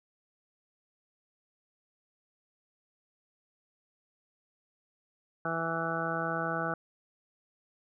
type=harmonic tone; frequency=164.81 Hz; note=E3; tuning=in tune; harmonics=1 / 2 / 3 / 4 / 5 / 7 / 8 / 9; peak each=-38 / -40 / -39 / -37 / -39 / -40 / -37 / -36 dBFS; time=5.45-6.74 s; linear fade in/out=2 ms; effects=none